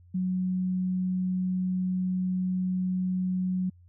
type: tone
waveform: sine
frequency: 184.2 Hz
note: F#3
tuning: 7 cents flat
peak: -25 dBFS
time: 0.14-3.7 s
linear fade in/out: 10 ms
effects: added 88 Hz sine -52 dBFS peak until 3.88 s